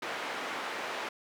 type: band-pass noise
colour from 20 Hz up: white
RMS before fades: -37 dBFS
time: 0.02-1.09 s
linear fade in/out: 5 ms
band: 320 to 1900 Hz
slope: 12 dB/octave
effects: none